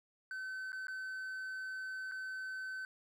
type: tone with dropouts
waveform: triangle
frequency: 1527 Hz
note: G6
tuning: 46 cents flat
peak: -38 dBFS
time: 0.31-2.85 s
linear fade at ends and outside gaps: 1 ms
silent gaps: 0.72-0.729 / 0.87-0.882 / 2.114-2.119 s
effects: none